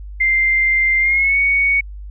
sine tone with pitch glide, 2093 to 2230 Hz, C7 to C#7, 0 to +10 cents, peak -12 dBFS, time 0.2-1.81 s, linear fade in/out 10 ms, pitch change +110 cents, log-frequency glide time 0.99-1.38 s, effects added 50 Hz sine -29 dBFS peak until 2.1 s

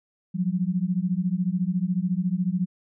sine beating tone pair, 174.61 / 188.61 Hz, F3 / F#3, 0 / +33 cents, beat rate 14 Hz, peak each -25 dBFS, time 0.34-2.66 s, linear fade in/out 20 ms, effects none

